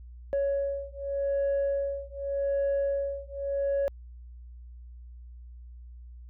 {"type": "beating tone pair", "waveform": "sine", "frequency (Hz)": [557, 557.85], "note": ["C#5", "C#5"], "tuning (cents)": [8, 11], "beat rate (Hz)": 0.85, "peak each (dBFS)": -28, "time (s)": [0.33, 3.88], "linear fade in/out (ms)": 0, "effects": ["tanh soft clip ceiling -22 dBFS", "added 60 Hz sine -43 dBFS peak until 6.29 s"]}